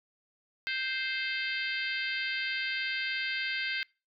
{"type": "harmonic tone", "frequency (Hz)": 523.3, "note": "C5", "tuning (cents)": 0, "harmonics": [3, 4, 5, 6, 7, 8, 9], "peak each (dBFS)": [-35, -35, -38, -40, -43, -44, -42], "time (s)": [0.67, 3.83], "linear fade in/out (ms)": 0, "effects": ["noise-tail reverb RT60 0.3 s tail -25 dB re dry"]}